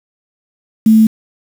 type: tone with quantisation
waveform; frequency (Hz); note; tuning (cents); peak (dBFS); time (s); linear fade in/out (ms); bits
sine; 220; A3; 0; -4; 0.86-1.07; 5; 5
effects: none